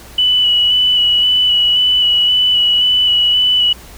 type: tone with vibrato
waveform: sine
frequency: 2960 Hz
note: F#7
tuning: in tune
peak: -9 dBFS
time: 0.18-3.73 s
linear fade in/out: 5 ms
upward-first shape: square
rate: 1.9 Hz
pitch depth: 15 cents each way
effects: added 60 Hz sine -39 dBFS peak until 3.97 s + pink hiss -38 dBFS RMS until 3.97 s